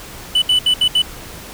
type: tone bursts at uneven times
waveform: triangle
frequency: 2985 Hz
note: F#7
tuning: 15 cents sharp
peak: -9 dBFS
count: 5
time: 0.35-0.42 / 0.49-0.59 / 0.66-0.74 / 0.81-0.88 / 0.95-1.02 s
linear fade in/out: 5 ms
effects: pink hiss -34 dBFS RMS until 1.53 s